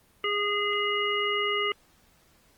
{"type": "harmonic tone", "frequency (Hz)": 411.6, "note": "G#4", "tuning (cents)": -16, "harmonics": [1, 3, 5, 7], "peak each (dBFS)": [-30, -30, -30, -30], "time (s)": [0.24, 1.72], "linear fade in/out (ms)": 2, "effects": ["pink hiss -62 dBFS RMS until 2.57 s", "Opus 24 kbps"]}